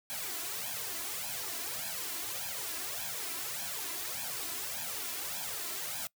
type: noise with flanger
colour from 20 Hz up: white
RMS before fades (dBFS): -38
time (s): 0.1-6.07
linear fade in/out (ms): 0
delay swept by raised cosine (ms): 1.2 to 3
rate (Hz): 1.7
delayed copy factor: +0.9
effects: noise-tail reverb RT60 0.1 s tail -23 dB re dry + high-pass 100 Hz 12 dB/octave